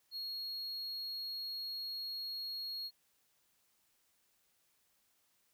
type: tone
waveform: triangle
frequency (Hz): 4300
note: C8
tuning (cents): +47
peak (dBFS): -38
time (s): 0.11-2.91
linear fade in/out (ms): 50
effects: white hiss -75 dBFS RMS until 5.53 s